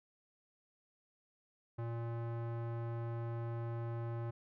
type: tone with low-pass filter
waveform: square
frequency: 116.54 Hz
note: A#2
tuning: in tune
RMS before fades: -40 dBFS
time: 1.78-4.31 s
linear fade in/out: 10 ms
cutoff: 1200 Hz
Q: 0.95
effects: none